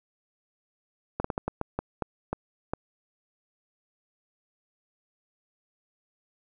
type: slowing click train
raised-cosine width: 1 ms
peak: -14 dBFS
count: 10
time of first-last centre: 1.2-2.735 s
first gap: 44 ms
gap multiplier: 1.32
effects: none